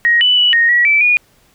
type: tone with pitch steps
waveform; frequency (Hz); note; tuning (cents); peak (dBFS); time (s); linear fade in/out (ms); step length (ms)
sine; 1883 / 2981 / 2950 / 1861 / 1925 / 2319 / 2447; A#6 / F#7 / F#7 / A#6 / B6 / D7 / D#7; +17 / +12 / -6 / -3 / -45 / -22 / -29; -8; 0.05-1.17; 0; 160
effects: pink hiss -53 dBFS RMS until 1.54 s